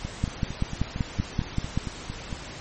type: two click trains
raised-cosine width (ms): 5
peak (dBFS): -11 / -19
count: 9 / 11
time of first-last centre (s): 0.24-1.776 / 0.05-2.328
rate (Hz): 5.21 / 4.39
effects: pink hiss -39 dBFS RMS until 2.6 s + MP3 32 kbps